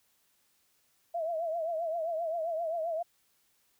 sine tone with vibrato, 659.3 Hz, E5, in tune, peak -30 dBFS, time 1.14-3.03 s, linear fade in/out 10 ms, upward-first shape triangle, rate 7.6 Hz, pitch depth 110 cents each way, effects white hiss -71 dBFS RMS until 3.79 s

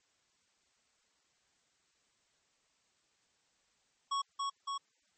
square tone with echo, 1108.7 Hz, C#6, in tune, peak -32 dBFS, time 4.11-4.22 s, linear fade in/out 10 ms, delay 280 ms, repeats 2, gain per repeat -2 dB, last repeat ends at 4.78 s, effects white hiss -74 dBFS RMS until 5.17 s + MP3 32 kbps

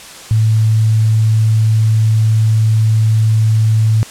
sine tone, 110 Hz, A2, in tune, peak -8 dBFS, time 0.31-4.03 s, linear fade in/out 0 ms, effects white hiss -33 dBFS RMS until 4.1 s + low-pass 9000 Hz 12 dB/octave

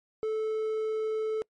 triangle tone, 436.7 Hz, A4, 13 cents flat, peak -25 dBFS, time 0.23-1.42 s, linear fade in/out 0 ms, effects noise-tail reverb RT60 0.1 s tail -25 dB re dry + MP3 48 kbps

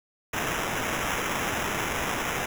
white noise with sample-and-hold, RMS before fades -29 dBFS, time 0.33-2.46 s, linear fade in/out 5 ms, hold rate 4410 Hz, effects none

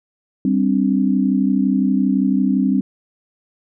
sine chord, G suspended fourth, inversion none, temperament equal, 196 / 261.6 / 293.7 Hz, G3 / C4 / D4, 0 / 0 / 0 cents, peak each -17 / -17 / -22 dBFS, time 0.45-2.81 s, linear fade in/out 2 ms, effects none

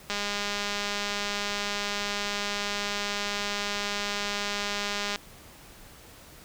click train, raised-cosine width 0.2 ms, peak -13 dBFS, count 1033, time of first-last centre 0.1-5.159 s, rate 204 Hz, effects pink hiss -50 dBFS RMS until 6.44 s

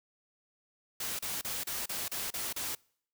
white noise bursts, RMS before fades -36 dBFS, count 8, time 1-2.751 s, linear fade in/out 5 ms, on 190 ms, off 33 ms, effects noise-tail reverb RT60 0.6 s tail -26 dB re dry

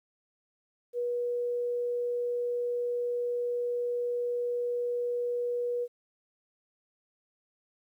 sine tone, 484 Hz, B4, 35 cents flat, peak -28 dBFS, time 0.93-5.88 s, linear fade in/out 50 ms, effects 11-bit

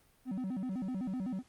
triangle tone with vibrato, 219.8 Hz, A3, 2 cents flat, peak -32 dBFS, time 0.25-1.43 s, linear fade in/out 50 ms, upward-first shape square, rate 7.9 Hz, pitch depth 260 cents each way, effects pink hiss -67 dBFS RMS until 1.48 s + Opus 32 kbps

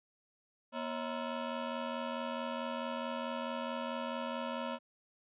20% pulse ring-modulated tone, 394.6 Hz, G4, 11 cents sharp, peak -28 dBFS, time 0.72-4.79 s, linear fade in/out 50 ms, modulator 155 Hz, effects resampled to 8000 Hz

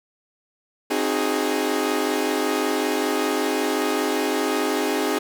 sawtooth chord, Ab dominant seventh, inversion first, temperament equal with one note detuned, 265.9 / 311.1 / 370 / 415.3 Hz, C4 / Eb4 / Gb4 / Ab4, +28 / 0 / 0 / 0 cents, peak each -23 / -22 / -25 / -21 dBFS, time 0.9-5.19 s, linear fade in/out 10 ms, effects none

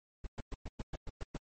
brown noise bursts, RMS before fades -38 dBFS, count 9, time 0.24-1.372 s, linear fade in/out 5 ms, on 28 ms, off 110 ms, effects MP3 32 kbps

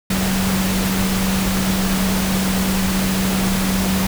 sine tone in noise, 190 Hz, F#3, 46 cents sharp, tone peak -18 dBFS, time 0.1-4.07 s, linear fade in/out 5 ms, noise pink, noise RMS -22 dBFS, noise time 0.1-4.07 s, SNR +1 dB, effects none

